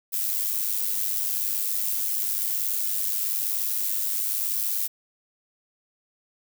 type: noise with amplitude modulation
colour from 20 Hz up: violet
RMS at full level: -24 dBFS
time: 0.12-4.88 s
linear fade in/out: 20 ms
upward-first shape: sine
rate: 101 Hz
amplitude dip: 55%
effects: none